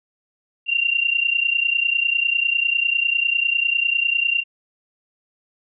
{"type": "tone pair together", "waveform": "sine", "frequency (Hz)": [2754, 2784], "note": ["F7", "F7"], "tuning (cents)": [-25, -6], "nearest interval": "unison", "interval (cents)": 19, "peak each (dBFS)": -20, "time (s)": [0.66, 4.44], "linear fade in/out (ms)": 50, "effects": []}